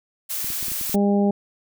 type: noise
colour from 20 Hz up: blue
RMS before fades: -27 dBFS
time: 0.29-0.96 s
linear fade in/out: 20 ms
type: clicks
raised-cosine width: 3 ms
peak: -26 dBFS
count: 8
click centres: 0.444 / 0.503 / 0.628 / 0.683 / 0.718 / 0.812 / 0.896 / 0.95 s
type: harmonic tone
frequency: 201.8 Hz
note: G#3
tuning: 49 cents flat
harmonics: 1 / 2 / 3 / 4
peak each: -17 / -23 / -27 / -29 dBFS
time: 0.94-1.31 s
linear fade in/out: 5 ms
effects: none